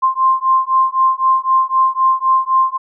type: beating tone pair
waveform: sine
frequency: 1049 / 1052.9 Hz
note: C6 / C6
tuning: +4 / +11 cents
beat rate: 3.9 Hz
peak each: -14 dBFS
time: 0.02-2.78 s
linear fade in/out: 20 ms
effects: none